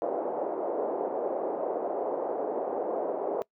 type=band-pass noise; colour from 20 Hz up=pink; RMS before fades=-31 dBFS; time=0.02-3.42 s; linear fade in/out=0 ms; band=400 to 700 Hz; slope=24 dB/octave; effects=noise-tail reverb RT60 0.1 s tail -22 dB re dry